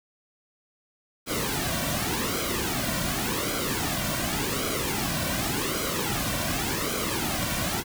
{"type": "noise with flanger", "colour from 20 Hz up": "pink", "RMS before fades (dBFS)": -28, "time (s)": [1.26, 7.84], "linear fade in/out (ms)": 50, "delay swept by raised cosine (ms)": [1.1, 2.4], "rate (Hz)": 0.88, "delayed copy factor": -0.7, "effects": []}